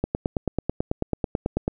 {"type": "click train", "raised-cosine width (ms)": 2, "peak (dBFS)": -9, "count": 16, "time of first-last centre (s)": [0.04, 1.679], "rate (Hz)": 9.15, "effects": []}